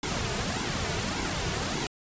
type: noise with flanger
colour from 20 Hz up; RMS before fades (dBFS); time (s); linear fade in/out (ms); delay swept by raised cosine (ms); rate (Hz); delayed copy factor
pink; -30; 0.03-1.87; 2; 1.6 to 3.8; 1.7; -0.6
effects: resampled to 16000 Hz